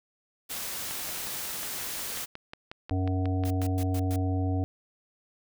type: noise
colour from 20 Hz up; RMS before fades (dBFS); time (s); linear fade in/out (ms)
white; -35; 0.49-2.26; 20
type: click train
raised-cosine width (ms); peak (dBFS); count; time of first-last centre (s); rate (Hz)
0.3; -23; 16; 0.91-3.618; 5.54
type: harmonic tone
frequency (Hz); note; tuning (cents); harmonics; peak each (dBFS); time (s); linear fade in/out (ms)
93; F#2; +9; 1 / 3 / 5 / 7 / 8; -26 / -31 / -40 / -41 / -39; 2.91-4.64; 0
type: noise bursts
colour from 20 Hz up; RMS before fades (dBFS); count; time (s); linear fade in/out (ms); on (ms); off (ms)
white; -42; 5; 3.45-4.16; 2; 54; 110
effects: none